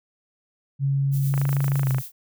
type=tone with pitch glide; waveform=sine; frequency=138.1 to 131.26 Hz; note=C#3 to C3; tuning=-6 to +6 cents; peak=-19 dBFS; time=0.79-2.02 s; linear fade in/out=50 ms; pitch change=-88 cents; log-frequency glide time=1.81-1.9 s
type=noise with tremolo; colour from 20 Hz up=violet; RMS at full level=-35 dBFS; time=1.11-2.12 s; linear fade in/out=50 ms; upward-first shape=triangle; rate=7.9 Hz; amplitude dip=55%
type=click train; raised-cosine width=0.5 ms; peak=-17 dBFS; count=18; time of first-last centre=1.34-1.984 s; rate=26.4 Hz
effects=none